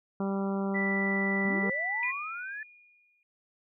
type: harmonic tone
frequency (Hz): 196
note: G3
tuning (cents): 0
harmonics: 1 / 2 / 3 / 4 / 5 / 6 / 7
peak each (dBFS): -29 / -35 / -39 / -41 / -43 / -45 / -46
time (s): 0.2-1.7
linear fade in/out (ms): 2
type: tone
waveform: sine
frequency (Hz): 1975.5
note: B6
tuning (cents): 0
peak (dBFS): -29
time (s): 0.74-2.12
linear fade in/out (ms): 20
type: linear sweep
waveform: sine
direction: up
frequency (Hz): 174.61 to 1760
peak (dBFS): -36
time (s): 1.45-2.63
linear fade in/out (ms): 2
type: tone with exponential decay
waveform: sine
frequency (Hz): 2435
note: D#7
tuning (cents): -38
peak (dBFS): -30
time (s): 2.03-3.23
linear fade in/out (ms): 1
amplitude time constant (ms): 260
effects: none